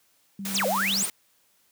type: tone with vibrato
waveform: sine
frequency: 196 Hz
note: G3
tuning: in tune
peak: -32 dBFS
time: 0.39-1.03 s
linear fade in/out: 2 ms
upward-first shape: square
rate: 12 Hz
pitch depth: 16 cents each way
type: noise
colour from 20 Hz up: white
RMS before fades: -33 dBFS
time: 0.45-1.1 s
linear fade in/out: 2 ms
type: exponential two-way sweep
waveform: sine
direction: down then up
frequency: 9810 to 481.9 to 9810 Hz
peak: -23 dBFS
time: 0.54-1.06 s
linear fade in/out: 10 ms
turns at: 0.66 s
effects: white hiss -65 dBFS RMS until 1.71 s + high-pass 80 Hz 12 dB/octave